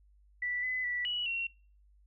sine tone with pitch steps, 1967 / 2015 / 1959 / 2934 / 2735 Hz, B6 / B6 / B6 / F#7 / F7, -7 / +34 / -15 / -15 / -37 cents, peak -31 dBFS, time 0.42-1.47 s, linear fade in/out 5 ms, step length 210 ms, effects noise-tail reverb RT60 0.4 s tail -25 dB re dry + added 50 Hz sine -60 dBFS peak until 2.06 s

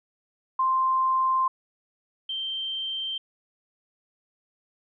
sine tone pair in turn, 1046.5 / 3136 Hz, C6 / G7, 0 / 0 cents, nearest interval octave + perfect fifth, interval 1900 cents, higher second, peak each -20 / -28 dBFS, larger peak first, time 0.59-1.48 / 2.29-3.18 s, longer neither, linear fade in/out 5 ms, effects none

